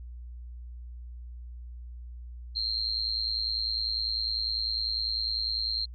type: tone with amplitude modulation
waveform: sine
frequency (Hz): 4186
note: C8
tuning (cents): 0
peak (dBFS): -23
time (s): 2.55-5.86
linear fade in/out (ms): 20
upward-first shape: sine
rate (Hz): 110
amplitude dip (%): 95
effects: added 60 Hz sine -39 dBFS peak until 5.94 s + MP3 64 kbps